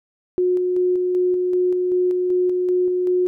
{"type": "tone with tremolo", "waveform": "sine", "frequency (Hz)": 362.4, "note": "F#4", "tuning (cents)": -36, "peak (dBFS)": -15, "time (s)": [0.38, 3.27], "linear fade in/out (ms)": 0, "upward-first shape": "square", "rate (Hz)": 2.6, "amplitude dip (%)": 25, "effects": []}